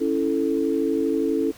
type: chord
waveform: sine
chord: A major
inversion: first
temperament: equal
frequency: 277.2 / 329.6 / 440 Hz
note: C#4 / E4 / A4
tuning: 0 / 0 / 0 cents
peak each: -24 dBFS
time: 0-1.52 s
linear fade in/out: 20 ms
effects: pink hiss -47 dBFS RMS until 1.57 s